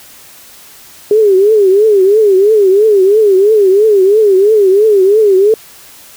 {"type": "tone with vibrato", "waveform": "sine", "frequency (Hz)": 406, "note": "G#4", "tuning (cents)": -39, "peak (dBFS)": -4, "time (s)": [1.11, 5.54], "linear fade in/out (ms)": 2, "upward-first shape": "triangle", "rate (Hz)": 3, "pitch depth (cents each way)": 170, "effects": ["white hiss -37 dBFS RMS until 6.16 s"]}